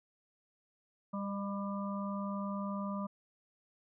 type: harmonic tone with a mistuned harmonic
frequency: 198.8 Hz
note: G3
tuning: 25 cents sharp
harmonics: 1 / 3 / 5 / 6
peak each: -36 / -44 / -45 / -44 dBFS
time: 1.13-3.07 s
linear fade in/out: 10 ms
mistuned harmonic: 3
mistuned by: +24 cents
effects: none